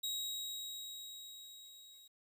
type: tone with level ramp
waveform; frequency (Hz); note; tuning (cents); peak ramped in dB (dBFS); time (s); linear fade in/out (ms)
sawtooth; 3812; A#7; +38; -33 to -54; 0.03-2.08; 10
effects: 12-bit